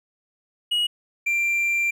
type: tone pair in turn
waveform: triangle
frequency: 2900 / 2367 Hz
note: F#7 / D7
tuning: -35 / +13 cents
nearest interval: major third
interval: 352 cents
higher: first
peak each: -18 dBFS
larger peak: neither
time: 0.71-0.87 / 1.26-1.91 s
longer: second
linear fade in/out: 10 ms
effects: none